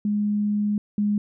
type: tone pair in turn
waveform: sine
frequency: 207.7 / 207 Hz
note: G#3 / G#3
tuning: 0 / -5 cents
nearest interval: unison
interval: 5 cents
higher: first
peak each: -20 / -19 dBFS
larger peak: second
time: 0.05-0.78 / 0.98-1.18 s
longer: first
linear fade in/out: 2 ms
effects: none